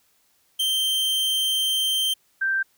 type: tone pair in turn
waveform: 45% pulse / sine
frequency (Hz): 3136 / 1568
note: G7 / G6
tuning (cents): 0 / 0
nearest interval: octave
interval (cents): 1200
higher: first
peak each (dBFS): -20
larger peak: neither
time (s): 0.59-2.14 / 2.41-2.63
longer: first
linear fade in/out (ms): 10
effects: white hiss -64 dBFS RMS until 2.77 s